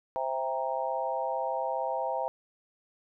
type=chord; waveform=sine; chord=C dominant seventh; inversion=none; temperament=equal with one note detuned; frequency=523.3 / 659.3 / 794.9 / 932.3 Hz; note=C5 / E5 / G5 / Bb5; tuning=0 / 0 / +24 / 0 cents; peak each=-34 dBFS; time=0.16-2.28 s; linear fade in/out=0 ms; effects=none